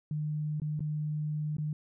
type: tone with dropouts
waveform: sine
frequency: 151.5 Hz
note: D#3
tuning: 46 cents flat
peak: -30 dBFS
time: 0.11-1.73 s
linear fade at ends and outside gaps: 2 ms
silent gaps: 0.6-0.618 / 0.794-0.805 / 1.568-1.583 s
effects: none